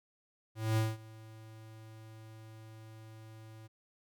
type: tone with ADSR envelope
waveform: square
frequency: 110.4 Hz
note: A2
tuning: 6 cents sharp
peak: -27 dBFS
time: 0.55-3.68 s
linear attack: 220 ms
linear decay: 200 ms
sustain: -23 dB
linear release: 20 ms
effects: none